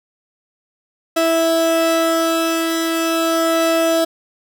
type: tone pair together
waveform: 30% pulse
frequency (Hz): 328.7 / 657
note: E4 / E5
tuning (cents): -5 / -6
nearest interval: octave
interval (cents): 1199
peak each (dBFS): -15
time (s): 1.16-4.05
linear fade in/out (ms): 10
effects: none